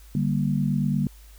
sine chord, G minor, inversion second, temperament just, 147 / 196 / 235.2 Hz, D3 / G3 / Bb3, +2 / 0 / +16 cents, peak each -24 / -25 / -27 dBFS, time 0.15-1.07 s, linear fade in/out 2 ms, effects added 51 Hz sine -45 dBFS peak until 1.38 s + white hiss -55 dBFS RMS until 1.38 s

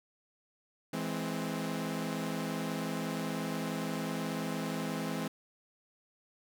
sawtooth chord, E augmented, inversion none, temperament equal with one note detuned, 164.81 / 210.7 / 261.6 Hz, E3 / G#3 / B#3, 0 / +25 / 0 cents, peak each -34 dBFS, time 0.93-5.28 s, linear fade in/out 5 ms, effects none

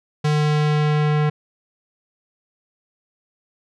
square tone with low-pass filter sweep, 150.5 Hz, D3, 43 cents sharp, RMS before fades -18 dBFS, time 0.24-1.3 s, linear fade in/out 10 ms, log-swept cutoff 5800 to 2300 Hz, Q 0.88, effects none

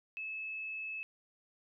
sine tone, 2600 Hz, E7, 24 cents flat, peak -38 dBFS, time 0.17-1.03 s, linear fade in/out 0 ms, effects none

